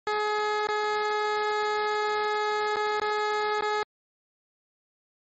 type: tone with dropouts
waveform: 15% pulse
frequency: 422.3 Hz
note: G#4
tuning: 29 cents sharp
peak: -18 dBFS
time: 0.07-3.83 s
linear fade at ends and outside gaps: 1 ms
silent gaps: 0.671-0.687 / 2.76-2.767 / 2.999-3.016 / 3.609-3.622 s
effects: low-pass 4000 Hz 12 dB/octave + MP3 32 kbps